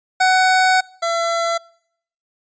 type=tone pair in turn; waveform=25% pulse; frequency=747 / 673.9 Hz; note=F#5 / E5; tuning=+16 / +38 cents; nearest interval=major second; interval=178 cents; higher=first; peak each=-8 / -14 dBFS; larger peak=first; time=0.2-0.81 / 1.02-1.58 s; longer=first; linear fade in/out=10 ms; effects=noise-tail reverb RT60 0.7 s tail -25 dB re dry + resampled to 16000 Hz